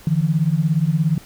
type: beating tone pair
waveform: sine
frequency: 150 / 167 Hz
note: D3 / E3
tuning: +37 / +23 cents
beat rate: 17 Hz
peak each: -18 dBFS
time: 0.07-1.18 s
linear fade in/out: 2 ms
effects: pink hiss -45 dBFS RMS until 1.25 s